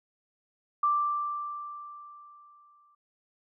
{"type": "tone with exponential decay", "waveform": "sine", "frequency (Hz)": 1176, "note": "D6", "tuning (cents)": 2, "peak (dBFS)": -21, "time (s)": [0.83, 2.95], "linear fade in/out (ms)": 5, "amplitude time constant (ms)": 460, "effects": []}